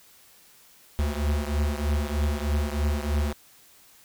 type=beating tone pair; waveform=square; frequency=72.4 / 75.6 Hz; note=D2 / D#2; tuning=-24 / -49 cents; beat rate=3.2 Hz; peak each=-26 / -29 dBFS; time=0.99-3.33 s; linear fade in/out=0 ms; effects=white hiss -55 dBFS RMS until 4.04 s